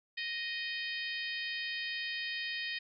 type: harmonic tone with a mistuned harmonic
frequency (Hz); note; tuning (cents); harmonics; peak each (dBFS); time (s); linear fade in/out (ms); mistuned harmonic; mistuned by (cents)
622.3; D#5; 0; 3 / 4 / 5 / 6 / 7 / 8; -39 / -41 / -43 / -45 / -46 / -47; 0.17-2.79; 10; 8; -21
effects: none